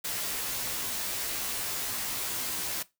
white noise with comb filter, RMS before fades -33 dBFS, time 0.04-2.83 s, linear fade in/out 10 ms, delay 14 ms, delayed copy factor -0.85, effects noise-tail reverb RT60 0.2 s tail -18 dB re dry

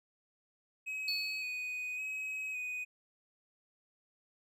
triangle tone with vibrato, 2519 Hz, D#7, 21 cents sharp, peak -35 dBFS, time 0.86-2.85 s, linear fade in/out 20 ms, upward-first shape square, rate 0.89 Hz, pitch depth 19 cents each way
triangle tone with exponential decay, 4435 Hz, C#8, in tune, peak -30 dBFS, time 1.08-1.96 s, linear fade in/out 2 ms, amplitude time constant 190 ms
effects none

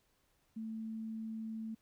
sine tone, 221.7 Hz, A3, 13 cents sharp, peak -39 dBFS, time 0.56-1.75 s, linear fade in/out 10 ms, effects pink hiss -75 dBFS RMS until 1.81 s

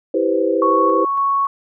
sine chord, C major seventh, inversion first, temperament just, 327 / 392.4 / 490.5 / 523.3 Hz, E4 / G4 / B4 / C5, -14 / +2 / -12 / 0 cents, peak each -20 dBFS, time 0.14-1.05 s, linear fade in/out 5 ms
sine tone with tremolo, 1108.7 Hz, C#6, in tune, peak -14 dBFS, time 0.62-1.47 s, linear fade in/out 2 ms, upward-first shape square, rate 1.8 Hz, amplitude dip 25%
effects none

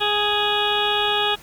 harmonic tone with a mistuned harmonic, 415.3 Hz, G#4, in tune, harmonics 1 / 2 / 3 / 4 / 6 / 7 / 8 / 9, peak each -26 / -24 / -28 / -28 / -29 / -27 / -24 / -30 dBFS, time 0-1.36 s, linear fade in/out 20 ms, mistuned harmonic 8, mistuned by +17 cents, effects pink hiss -45 dBFS RMS until 1.42 s

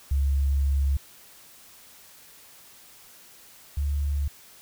sine tone pair in turn, 69.3 / 71.62 Hz, C#2 / D2, 0 / -43 cents, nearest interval minor second, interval 57 cents, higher second, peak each -20 / -23 dBFS, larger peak first, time 0.11-0.97 / 3.77-4.28 s, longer first, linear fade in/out 5 ms, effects white hiss -51 dBFS RMS until 4.61 s

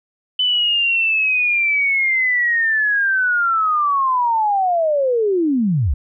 sine linear sweep, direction down, 3020 to 55 Hz, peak -14 dBFS, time 0.39-5.94 s, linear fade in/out 5 ms, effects none

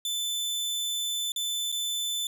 sawtooth tone with dropouts, 3520 Hz, A7, in tune, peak -25 dBFS, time 0.05-2.27 s, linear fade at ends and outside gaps 2 ms, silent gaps 1.32-1.361 / 1.718-1.724 s, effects none

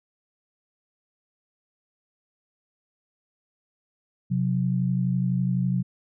sine tone pair together, 130.05 / 182 Hz, C3 / F#3, -10 / -28 cents, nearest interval tritone, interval 582 cents, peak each -24 dBFS, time 4.3-5.83 s, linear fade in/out 20 ms, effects none

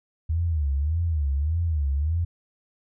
sine tone with vibrato, 76.6 Hz, D#2, 27 cents flat, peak -21 dBFS, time 0.29-2.25 s, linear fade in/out 10 ms, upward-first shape sine, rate 1.7 Hz, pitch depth 190 cents each way, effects none

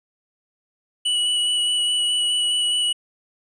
square tone with vibrato, 2944 Hz, F#7, 9 cents flat, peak -19 dBFS, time 1.05-2.93 s, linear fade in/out 10 ms, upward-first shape square, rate 4.8 Hz, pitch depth 10 cents each way, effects resampled to 22050 Hz

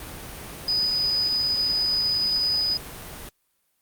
sine tone in noise, 4978 Hz, D#8, in tune, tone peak -20 dBFS, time 0.68-2.77 s, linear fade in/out 2 ms, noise pink, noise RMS -38 dBFS, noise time 0-3.29 s, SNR +15 dB, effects white hiss -71 dBFS RMS until 3.81 s + Opus 32 kbps

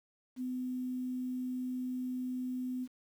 sine tone with quantisation, 253.1 Hz, B3, 43 cents sharp, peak -34 dBFS, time 0.36-2.88 s, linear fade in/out 50 ms, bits 10, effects none

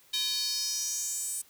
square tone with high-pass filter sweep, 341.7 Hz, F4, 38 cents flat, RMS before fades -32 dBFS, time 0.13-1.42 s, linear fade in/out 10 ms, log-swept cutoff 3600 to 8800 Hz, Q 4.7, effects white hiss -60 dBFS RMS until 1.49 s

